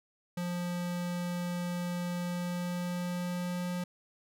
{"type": "tone with pitch glide", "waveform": "square", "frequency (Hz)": [176.1, 178.15], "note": ["F3", "F3"], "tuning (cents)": [15, 35], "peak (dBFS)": -33, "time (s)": [0.37, 3.84], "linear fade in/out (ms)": 5, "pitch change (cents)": 20, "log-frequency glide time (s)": [2.18, 3.7], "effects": []}